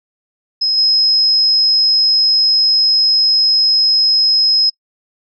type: tone with level steps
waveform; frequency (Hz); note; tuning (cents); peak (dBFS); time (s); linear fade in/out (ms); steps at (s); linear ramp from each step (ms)
sine; 5120; D#8; +49; -12 / -9; 0.61-4.7; 10; 0.77; 10
effects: noise-tail reverb RT60 0.1 s tail -25 dB re dry